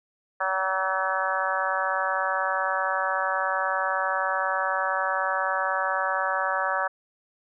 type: harmonic tone with a mistuned harmonic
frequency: 189.7 Hz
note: F#3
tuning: 43 cents sharp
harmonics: 3 / 4 / 5 / 6 / 7 / 8 / 9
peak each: -31 / -31 / -31 / -31 / -31 / -31 / -31 dBFS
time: 0.4-6.88 s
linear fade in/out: 10 ms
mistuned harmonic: 7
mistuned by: -21 cents
effects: none